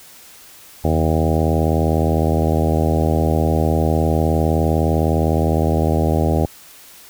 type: harmonic tone with a mistuned harmonic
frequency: 79.7 Hz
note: D#2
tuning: 42 cents sharp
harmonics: 1 / 2 / 3 / 4 / 5 / 6 / 7 / 8 / 9 / 10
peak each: -18 / -21 / -23 / -24 / -25 / -26 / -26 / -27 / -28 / -28 dBFS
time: 0.84-6.46 s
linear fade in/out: 5 ms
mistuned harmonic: 1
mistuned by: +76 cents
effects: white hiss -43 dBFS RMS until 7.09 s